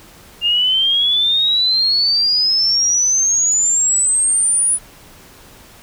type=exponential sweep; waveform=sine; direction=up; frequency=2794 to 9956 Hz; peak=-12 dBFS; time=0.41-4.79 s; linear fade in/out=50 ms; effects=pink hiss -43 dBFS RMS until 5.82 s